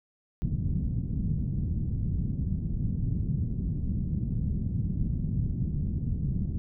white low-pass noise, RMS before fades -29 dBFS, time 0.42-6.58 s, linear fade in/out 0 ms, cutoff 180 Hz, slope 24 dB/octave, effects none

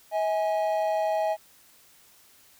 triangle tone pair together, 641.1 / 829 Hz, E5 / G#5, -48 / -3 cents, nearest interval major third, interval 445 cents, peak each -23 / -26 dBFS, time 0.11-1.37 s, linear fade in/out 50 ms, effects white hiss -57 dBFS RMS until 2.59 s

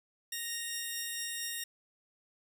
10% pulse tone pair together, 1861.2 / 2794 Hz, A#6 / F7, -3 / 0 cents, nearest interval perfect fifth, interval 703 cents, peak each -28 / -33 dBFS, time 0.32-1.64 s, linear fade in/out 5 ms, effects none

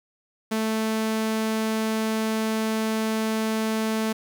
sawtooth tone, 220 Hz, A3, in tune, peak -19 dBFS, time 0.51-4.13 s, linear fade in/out 10 ms, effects 9-bit

